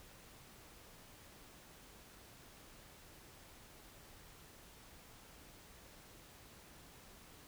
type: silence
effects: pink hiss -59 dBFS RMS until 7.47 s